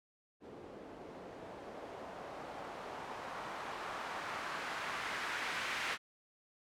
blue noise with low-pass filter sweep, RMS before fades -43 dBFS, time 0.4-5.98 s, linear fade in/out 50 ms, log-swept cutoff 390 to 2000 Hz, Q 1.2, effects none

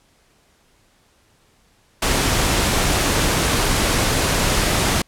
pink noise, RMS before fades -18 dBFS, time 2.02-5.02 s, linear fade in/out 5 ms, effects pink hiss -58 dBFS RMS until 5.07 s + low-pass 11000 Hz 12 dB/octave

